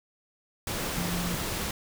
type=tone in noise; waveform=sine; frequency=175.3 Hz; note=F3; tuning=7 cents sharp; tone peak=-30 dBFS; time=0.98-1.35 s; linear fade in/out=2 ms; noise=pink; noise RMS=-32 dBFS; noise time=0.67-1.71 s; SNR=-1 dB; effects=none